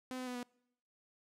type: tone with pitch steps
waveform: sawtooth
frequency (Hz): 255.8 / 254.2 / 248.6 / 244.7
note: C4 / C4 / B3 / B3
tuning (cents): -39 / -50 / +12 / -16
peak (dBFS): -36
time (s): 0.11-0.43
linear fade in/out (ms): 0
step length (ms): 80
effects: noise-tail reverb RT60 0.8 s tail -26 dB re dry + low-pass 12000 Hz 12 dB/octave